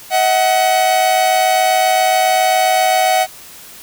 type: tone pair together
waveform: 45% pulse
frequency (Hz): 638 / 745.4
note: D#5 / F#5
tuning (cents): +43 / +13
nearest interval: minor third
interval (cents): 270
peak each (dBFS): -17 / -12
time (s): 0.1-3.27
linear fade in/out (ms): 50
effects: white hiss -37 dBFS RMS until 3.82 s